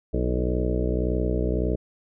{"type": "harmonic tone with a mistuned harmonic", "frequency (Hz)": 61.74, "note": "B1", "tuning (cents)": 0, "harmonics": [1, 2, 3, 4, 5, 6, 7, 8, 9, 10], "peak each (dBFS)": [-25, -31, -31, -34, -31, -35, -30, -36, -36, -36], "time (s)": [0.13, 1.76], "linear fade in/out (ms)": 10, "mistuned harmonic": 5, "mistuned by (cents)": 52, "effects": []}